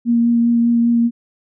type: tone with vibrato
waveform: sine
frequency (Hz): 234.9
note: A#3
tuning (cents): +13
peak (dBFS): -11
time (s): 0.05-1.11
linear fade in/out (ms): 50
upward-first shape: sine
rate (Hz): 5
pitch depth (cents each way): 12
effects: none

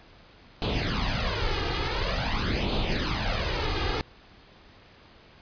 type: noise with flanger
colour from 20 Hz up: pink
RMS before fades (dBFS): -27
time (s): 0.62-4.01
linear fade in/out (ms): 0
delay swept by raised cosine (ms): 0.27 to 2.47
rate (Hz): 0.47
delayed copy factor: +0.7
effects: pink hiss -53 dBFS RMS until 5.41 s + resampled to 11025 Hz

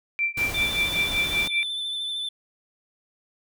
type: tone with tremolo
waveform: sine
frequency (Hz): 2349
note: D7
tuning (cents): 0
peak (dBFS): -19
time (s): 0.19-1.63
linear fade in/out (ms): 0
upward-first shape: triangle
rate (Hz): 5.2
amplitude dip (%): 100
type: noise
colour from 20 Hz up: pink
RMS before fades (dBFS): -33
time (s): 0.37-1.48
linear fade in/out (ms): 5
type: tone with vibrato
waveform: triangle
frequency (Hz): 3526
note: A7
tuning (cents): +3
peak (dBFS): -26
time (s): 0.54-2.29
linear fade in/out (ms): 5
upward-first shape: sine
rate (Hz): 13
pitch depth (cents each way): 25
effects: none

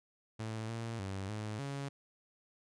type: tone with pitch steps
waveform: sawtooth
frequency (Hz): 110.6 / 114.6 / 96.8 / 106.9 / 139.5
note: A2 / A#2 / G2 / A2 / C#3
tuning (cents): +9 / -29 / -21 / -49 / +11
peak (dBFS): -34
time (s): 0.39-1.89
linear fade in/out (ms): 10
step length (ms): 300
effects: resampled to 22050 Hz

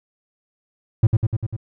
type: tone with echo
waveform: triangle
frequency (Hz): 110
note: A2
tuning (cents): 0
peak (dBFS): -7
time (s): 1.03-1.07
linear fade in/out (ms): 5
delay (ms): 99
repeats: 5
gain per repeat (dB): -3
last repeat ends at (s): 1.565
effects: none

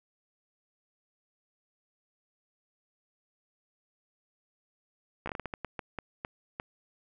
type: slowing click train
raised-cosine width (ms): 0.5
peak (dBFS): -20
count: 13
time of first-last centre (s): 5.26-6.599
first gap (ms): 14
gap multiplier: 1.34
effects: none

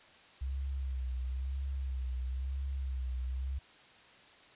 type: tone with vibrato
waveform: sine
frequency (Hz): 65.41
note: C2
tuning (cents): 0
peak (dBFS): -33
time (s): 0.41-3.59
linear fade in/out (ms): 10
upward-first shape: sine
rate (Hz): 1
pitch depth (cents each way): 65
effects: white hiss -58 dBFS RMS until 4.55 s + resampled to 8000 Hz

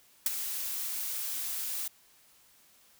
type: noise with ADSR envelope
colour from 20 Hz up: blue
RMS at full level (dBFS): -24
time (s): 0.26-1.88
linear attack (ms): 4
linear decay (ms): 20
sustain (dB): -11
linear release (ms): 5
effects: white hiss -62 dBFS RMS until 2.99 s

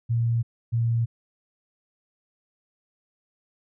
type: tone pair in turn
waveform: sine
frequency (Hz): 116.6 / 116.18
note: A#2 / A#2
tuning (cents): +1 / -5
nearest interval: unison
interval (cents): 6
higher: first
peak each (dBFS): -20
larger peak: neither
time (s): 0.09-0.43 / 0.72-1.06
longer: neither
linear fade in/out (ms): 20
effects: none

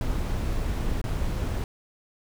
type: noise with dropouts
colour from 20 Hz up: brown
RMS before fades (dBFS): -27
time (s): 0.01-1.64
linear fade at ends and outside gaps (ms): 1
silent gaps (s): 1.015-1.04
effects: none

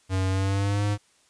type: tone with pitch glide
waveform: square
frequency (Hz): 94.5 to 103.05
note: F#2 to G#2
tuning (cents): +37 to -13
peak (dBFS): -23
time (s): 0.09-0.98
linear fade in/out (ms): 50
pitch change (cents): +150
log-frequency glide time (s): 0.29-0.85
effects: white hiss -62 dBFS RMS until 1.29 s + resampled to 22050 Hz

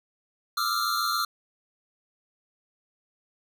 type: tone cluster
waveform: square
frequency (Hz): 1186 / 1300 / 1387 / 4180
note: D6 / E6 / F6 / C8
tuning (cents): +17 / -24 / -12 / -2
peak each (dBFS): -31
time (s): 0.57-1.25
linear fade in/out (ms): 5
effects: none

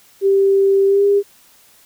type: tone with pitch glide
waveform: sine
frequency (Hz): 392 to 402.6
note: G4 to G4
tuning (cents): 0 to +46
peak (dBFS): -10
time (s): 0.21-1.23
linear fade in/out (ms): 50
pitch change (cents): +46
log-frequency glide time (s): 0.86-1.04
effects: white hiss -50 dBFS RMS until 1.85 s

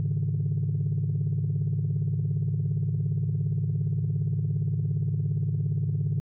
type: chord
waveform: sine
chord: Ab suspended fourth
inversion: none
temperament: just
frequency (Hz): 103.83 / 138.43 / 155.74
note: Ab2 / Db3 / Eb3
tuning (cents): 0 / -2 / +2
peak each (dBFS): -27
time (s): 0-6.2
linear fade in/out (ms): 0
effects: tanh soft clip ceiling -19 dBFS

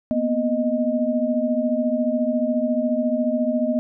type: tone cluster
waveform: sine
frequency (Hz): 236.8 / 251 / 620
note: A#3 / B3 / D#5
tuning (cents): +27 / +28 / -6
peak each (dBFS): -23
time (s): 0.11-3.79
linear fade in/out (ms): 0
effects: none

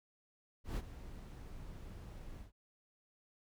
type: noise with ADSR envelope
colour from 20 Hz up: brown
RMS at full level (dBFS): -35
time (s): 0.64-2.52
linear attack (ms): 130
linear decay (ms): 44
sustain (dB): -14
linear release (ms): 120
effects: none

